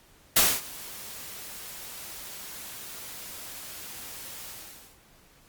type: noise with ADSR envelope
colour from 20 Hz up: white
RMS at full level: -18 dBFS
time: 0.36-4.99 s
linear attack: 7 ms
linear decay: 240 ms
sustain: -23 dB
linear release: 530 ms
effects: pink hiss -58 dBFS RMS until 5.48 s + Opus 48 kbps